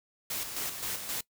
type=noise with tremolo; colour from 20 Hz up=white; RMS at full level=-34 dBFS; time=0.3-1.21 s; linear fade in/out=5 ms; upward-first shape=square; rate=3.8 Hz; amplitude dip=50%; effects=noise-tail reverb RT60 0.1 s tail -21 dB re dry